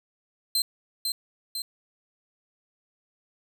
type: tone with echo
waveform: sawtooth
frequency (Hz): 4124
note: C8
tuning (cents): -26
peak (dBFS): -19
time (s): 0.55-0.62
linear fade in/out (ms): 2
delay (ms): 500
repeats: 2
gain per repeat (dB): -4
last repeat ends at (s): 1.62
effects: none